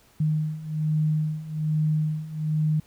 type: beating tone pair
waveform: sine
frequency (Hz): 153.6 / 154.8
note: D#3 / D#3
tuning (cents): -22 / -9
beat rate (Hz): 1.2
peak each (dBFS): -27 / -24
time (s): 0.2-2.8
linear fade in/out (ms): 5
effects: pink hiss -58 dBFS RMS until 2.86 s